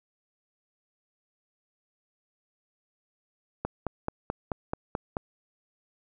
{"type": "click train", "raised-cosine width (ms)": 1, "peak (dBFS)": -15, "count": 8, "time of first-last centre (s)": [3.65, 5.168], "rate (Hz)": 4.61, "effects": []}